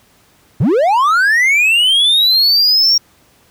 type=linear sweep; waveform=triangle; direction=up; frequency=93.7 to 5610 Hz; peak=-7 dBFS; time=0.6-2.98 s; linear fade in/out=5 ms; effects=pink hiss -51 dBFS RMS until 3.5 s + high-pass 60 Hz 12 dB/octave